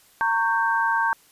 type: chord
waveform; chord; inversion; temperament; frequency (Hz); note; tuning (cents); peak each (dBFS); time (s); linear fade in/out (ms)
sine; G diminished; first; equal with one note detuned; 917.4 / 1108.7 / 1568; Bb5 / Db6 / G6; -28 / 0 / 0; -22 / -27 / -23; 0.21-1.13; 0
effects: white hiss -56 dBFS RMS until 1.31 s + resampled to 32000 Hz